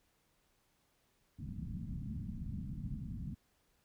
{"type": "low-pass noise", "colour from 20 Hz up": "white", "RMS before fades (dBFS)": -42, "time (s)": [1.38, 3.35], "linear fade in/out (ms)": 20, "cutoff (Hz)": 230, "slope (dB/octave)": 48, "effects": ["pink hiss -75 dBFS RMS until 3.84 s"]}